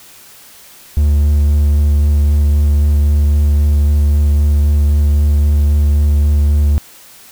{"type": "tone with vibrato", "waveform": "triangle", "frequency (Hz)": 73.3, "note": "D2", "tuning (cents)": -3, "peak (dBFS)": -6, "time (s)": [0.97, 6.78], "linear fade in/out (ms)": 0, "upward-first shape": "sine", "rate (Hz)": 3.8, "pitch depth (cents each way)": 13, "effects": ["white hiss -40 dBFS RMS until 7.31 s"]}